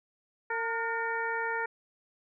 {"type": "harmonic tone with a mistuned harmonic", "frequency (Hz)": 455.6, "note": "A#4", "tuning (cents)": -40, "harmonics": [1, 2, 3, 4, 5], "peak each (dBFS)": [-36, -34, -35, -35, -43], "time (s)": [0.5, 1.66], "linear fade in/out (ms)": 5, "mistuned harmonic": 3, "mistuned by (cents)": 67, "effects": []}